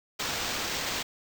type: noise with sample-and-hold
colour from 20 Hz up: white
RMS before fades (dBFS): -32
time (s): 0.19-1.03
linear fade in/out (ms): 10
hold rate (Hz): 11025
effects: none